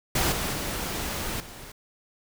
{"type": "noise with level steps", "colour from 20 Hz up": "pink", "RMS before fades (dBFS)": [-24, -29, -31, -43], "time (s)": [0.15, 1.72], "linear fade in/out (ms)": 5, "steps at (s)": [0.32, 0.53, 1.4], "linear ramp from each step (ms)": 2, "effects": []}